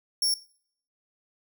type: tone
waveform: sawtooth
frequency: 5480 Hz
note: F8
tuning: 34 cents flat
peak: -20 dBFS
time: 0.22-0.34 s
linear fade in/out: 2 ms
effects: noise-tail reverb RT60 0.6 s tail -22 dB re dry